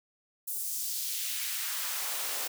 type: noise with high-pass filter sweep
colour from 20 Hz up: white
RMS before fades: -34 dBFS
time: 0.47-2.48 s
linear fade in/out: 10 ms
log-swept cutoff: 10000 to 370 Hz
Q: 1
effects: none